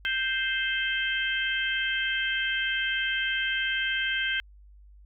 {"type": "harmonic tone", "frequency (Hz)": 523.3, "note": "C5", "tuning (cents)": 0, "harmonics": [3, 4, 5, 6], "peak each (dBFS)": [-28, -33, -34, -31], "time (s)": [0.05, 4.4], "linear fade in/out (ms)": 0, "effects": ["added 50 Hz sine -49 dBFS peak until 5.05 s"]}